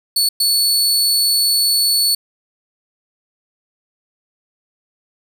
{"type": "tone bursts at uneven times", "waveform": "sawtooth", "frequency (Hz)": 4435, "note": "C#8", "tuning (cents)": 0, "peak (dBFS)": -10, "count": 2, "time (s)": [[0.16, 0.29], [0.4, 2.15]], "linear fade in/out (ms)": 5, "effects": []}